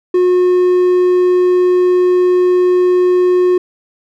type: tone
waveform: triangle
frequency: 361.7 Hz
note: F#4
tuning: 39 cents flat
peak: -6 dBFS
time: 0.14-3.58 s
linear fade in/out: 5 ms
effects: none